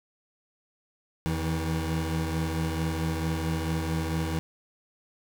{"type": "tone pair together", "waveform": "25% pulse", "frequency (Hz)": [82.25, 160], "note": ["E2", "D#3"], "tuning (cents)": [-3, 49], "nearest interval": "octave", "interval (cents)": 1152, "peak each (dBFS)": -26, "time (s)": [1.26, 4.39], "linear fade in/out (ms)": 0, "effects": []}